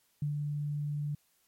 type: tone with ADSR envelope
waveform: sine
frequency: 146.83 Hz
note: D3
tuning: in tune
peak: -28 dBFS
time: 0.22-1.15 s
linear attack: 3 ms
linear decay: 110 ms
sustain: -3 dB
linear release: 5 ms
effects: white hiss -71 dBFS RMS until 1.47 s + MP3 64 kbps